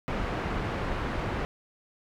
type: low-pass noise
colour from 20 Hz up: pink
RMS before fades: -31 dBFS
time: 0.08-1.45 s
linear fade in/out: 0 ms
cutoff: 1900 Hz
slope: 12 dB/octave
effects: none